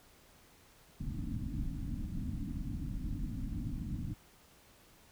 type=low-pass noise; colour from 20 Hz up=pink; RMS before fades=-38 dBFS; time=1-4.14 s; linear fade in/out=5 ms; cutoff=300 Hz; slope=96 dB/octave; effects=pink hiss -62 dBFS RMS until 5.11 s